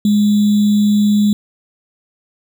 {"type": "tone with sample-and-hold", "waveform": "sine", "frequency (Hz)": 207.7, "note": "G#3", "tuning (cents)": 0, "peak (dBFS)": -9, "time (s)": [0.05, 1.33], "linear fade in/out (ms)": 2, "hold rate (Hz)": 3675, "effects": []}